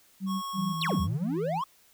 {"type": "tone bursts", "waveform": "sine", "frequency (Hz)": 191.9, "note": "G3", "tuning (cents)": -37, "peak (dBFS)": -28, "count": 3, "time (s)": [0.2, 1.08], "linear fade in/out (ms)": 50, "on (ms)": 220, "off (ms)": 110}
{"type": "tone", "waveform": "square", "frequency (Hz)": 1100, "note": "C#6", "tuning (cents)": -14, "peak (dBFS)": -34, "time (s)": [0.26, 1.08], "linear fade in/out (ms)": 50}
{"type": "tone with vibrato", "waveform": "sine", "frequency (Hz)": 164.81, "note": "E3", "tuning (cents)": 0, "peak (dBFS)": -32, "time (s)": [0.55, 1.62], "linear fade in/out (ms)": 50, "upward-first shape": "sine", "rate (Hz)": 3, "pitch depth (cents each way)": 27}
{"type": "exponential two-way sweep", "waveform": "triangle", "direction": "down then up", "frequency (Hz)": [4659, 73.42, 1146], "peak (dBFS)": -26, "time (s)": [0.81, 1.64], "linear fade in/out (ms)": 5, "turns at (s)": 1.01}
{"effects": ["white hiss -61 dBFS RMS until 1.93 s"]}